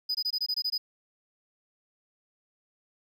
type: tone bursts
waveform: triangle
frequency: 4978 Hz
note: D#8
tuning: in tune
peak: -25 dBFS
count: 9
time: 0.09-0.78 s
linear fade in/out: 10 ms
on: 58 ms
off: 21 ms
effects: none